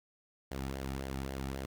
sawtooth tone with flanger, 67.1 Hz, C2, 44 cents sharp, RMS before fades -39 dBFS, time 0.51-1.66 s, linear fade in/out 5 ms, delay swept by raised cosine 0.78 to 1.98 ms, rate 3.7 Hz, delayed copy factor -0.55, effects 10-bit

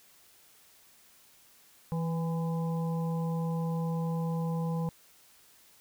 harmonic tone with a mistuned harmonic, 164.81 Hz, E3, in tune, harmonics 1 / 3 / 5 / 6, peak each -29 / -39 / -43 / -45 dBFS, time 1.92-4.89 s, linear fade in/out 0 ms, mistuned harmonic 6, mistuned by +42 cents, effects white hiss -60 dBFS RMS until 5.8 s

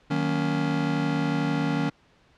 square chord, D# minor seventh, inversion none, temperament just, 155.56 / 186.68 / 233.3 / 280 Hz, D#3 / F#3 / A#3 / C#4, 0 / +16 / +2 / +18 cents, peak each -28 / -33 / -32 / -28 dBFS, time 0.1-1.9 s, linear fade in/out 10 ms, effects pink hiss -60 dBFS RMS until 2.37 s + low-pass 4000 Hz 12 dB/octave

